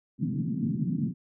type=band-pass noise; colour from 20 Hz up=white; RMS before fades=-29 dBFS; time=0.18-1.14 s; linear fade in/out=50 ms; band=130 to 260 Hz; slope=48 dB/octave; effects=none